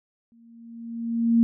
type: tone with exponential growth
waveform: sine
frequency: 231.5 Hz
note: A#3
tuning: 12 cents flat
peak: -13 dBFS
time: 0.32-1.43 s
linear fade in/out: 0 ms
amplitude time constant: 240 ms
effects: none